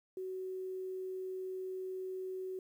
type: tone with quantisation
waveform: sine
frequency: 374.4 Hz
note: F#4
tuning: 20 cents sharp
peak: -38 dBFS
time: 0.17-2.59 s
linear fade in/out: 2 ms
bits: 11
effects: none